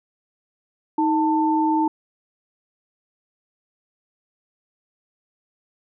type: tone pair together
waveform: sine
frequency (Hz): 314.7 / 890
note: D#4 / A5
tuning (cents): +20 / +20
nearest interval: octave + tritone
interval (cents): 1800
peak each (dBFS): -19 / -20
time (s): 0.98-1.88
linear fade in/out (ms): 5
effects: none